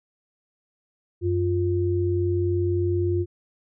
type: tone pair together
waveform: sine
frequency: 93.6 / 350.5 Hz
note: F#2 / F4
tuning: +20 / +6 cents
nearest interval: octave + major seventh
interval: 2286 cents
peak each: -23 dBFS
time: 1.21-3.26 s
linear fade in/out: 50 ms
effects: none